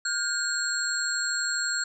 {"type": "tone cluster", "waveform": "sine", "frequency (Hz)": [1420, 1572, 4293, 7550], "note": ["F6", "G6", "C8", "A#8"], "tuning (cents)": [28, 4, 44, 21], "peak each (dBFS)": -31, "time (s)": [0.05, 1.84], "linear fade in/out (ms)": 5, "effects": []}